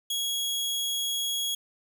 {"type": "tone", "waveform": "sawtooth", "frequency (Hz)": 3322, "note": "G#7", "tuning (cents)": 0, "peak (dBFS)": -24, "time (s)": [0.1, 1.55], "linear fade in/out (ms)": 5, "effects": []}